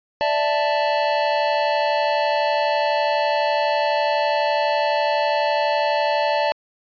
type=chord; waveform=square; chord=D suspended second; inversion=none; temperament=equal; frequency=587.3 / 659.3 / 880 Hz; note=D5 / E5 / A5; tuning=0 / 0 / 0 cents; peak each=-22 / -26 / -22 dBFS; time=0.21-6.52 s; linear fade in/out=0 ms; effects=resampled to 11025 Hz